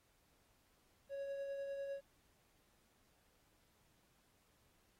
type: tone with tremolo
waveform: triangle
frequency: 554.4 Hz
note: C#5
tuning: in tune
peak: -38 dBFS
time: 1.09-2.01 s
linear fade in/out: 50 ms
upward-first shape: triangle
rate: 10 Hz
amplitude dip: 35%
effects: pink hiss -75 dBFS RMS until 4.99 s + AAC 48 kbps